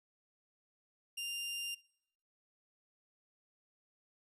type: tone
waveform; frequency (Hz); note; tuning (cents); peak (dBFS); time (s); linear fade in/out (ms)
sawtooth; 2794; F7; 0; -35; 1.17-1.75; 10
effects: noise-tail reverb RT60 0.7 s tail -22 dB re dry + resampled to 32000 Hz